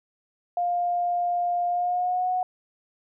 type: tone with pitch glide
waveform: sine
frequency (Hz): 704 to 733.9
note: F5 to F#5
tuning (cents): +14 to -14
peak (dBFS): -22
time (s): 0.57-2.43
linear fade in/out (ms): 2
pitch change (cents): +72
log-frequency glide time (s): 1.68-2.29
effects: none